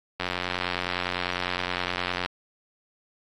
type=click train; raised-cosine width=0.3 ms; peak=-11 dBFS; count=186; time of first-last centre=0.2-2.26 s; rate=89.8 Hz; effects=AAC 64 kbps